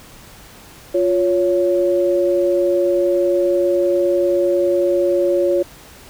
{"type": "tone pair together", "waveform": "sine", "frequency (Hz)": [351.8, 558.4], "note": ["F4", "C#5"], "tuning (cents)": [13, 13], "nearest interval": "minor sixth", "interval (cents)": 800, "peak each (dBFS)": -16, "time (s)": [0.94, 5.63], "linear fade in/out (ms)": 10, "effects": ["pink hiss -42 dBFS RMS until 6.09 s"]}